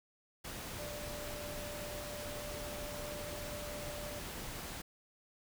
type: tone in noise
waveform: sine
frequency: 590 Hz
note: D5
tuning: 8 cents sharp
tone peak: -45 dBFS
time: 0.78-4.2 s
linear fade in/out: 10 ms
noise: pink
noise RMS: -44 dBFS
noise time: 0.44-4.82 s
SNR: -4 dB
effects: none